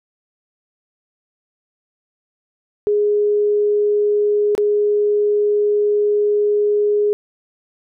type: tone with dropouts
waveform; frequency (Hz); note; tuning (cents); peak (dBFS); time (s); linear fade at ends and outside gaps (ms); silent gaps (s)
sine; 415.3; G#4; 0; -13; 2.87-7.13; 0; 4.551-4.579
effects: none